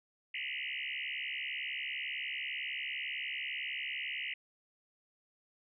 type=tone with frequency modulation; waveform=sine; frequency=2453 Hz; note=D#7; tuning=25 cents flat; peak=-36 dBFS; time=0.34-4.34 s; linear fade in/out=5 ms; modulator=69 Hz; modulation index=7.4; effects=none